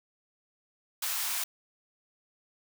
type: high-pass noise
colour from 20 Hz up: white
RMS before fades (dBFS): -32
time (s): 1.02-1.44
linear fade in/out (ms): 5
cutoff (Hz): 750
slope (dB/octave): 24
effects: none